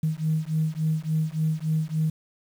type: beating tone pair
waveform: sine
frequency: 155.56 / 159.06 Hz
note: D#3 / D#3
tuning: 0 / +38 cents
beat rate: 3.5 Hz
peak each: -25 dBFS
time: 0.03-2.1 s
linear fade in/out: 5 ms
effects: tanh soft clip ceiling -15 dBFS + 8-bit